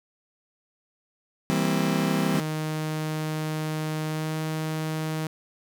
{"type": "chord", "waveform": "35% pulse", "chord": "C dominant seventh", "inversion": "first", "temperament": "just", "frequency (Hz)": [163.52, 196.22, 235.5, 261.6], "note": ["E3", "G3", "Bb3", "C4"], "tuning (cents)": [-14, 2, 18, 0], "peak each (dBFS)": [-25, -25, -29, -27], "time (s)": [1.5, 2.4], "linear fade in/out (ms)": 0}
{"type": "tone with pitch glide", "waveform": "sawtooth", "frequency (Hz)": [155.56, 157.19], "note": ["D#3", "D#3"], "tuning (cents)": [0, 18], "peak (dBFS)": -23, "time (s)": [2.35, 5.27], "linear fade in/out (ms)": 2, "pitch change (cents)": 18, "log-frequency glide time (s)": [4.07, 4.36]}
{"effects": []}